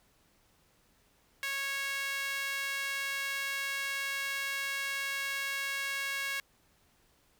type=tone with high-pass filter; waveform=sawtooth; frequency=551 Hz; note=C#5; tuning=11 cents flat; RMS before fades=-35 dBFS; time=1.43-6.4 s; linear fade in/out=0 ms; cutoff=1900 Hz; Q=2.5; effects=pink hiss -68 dBFS RMS until 7.39 s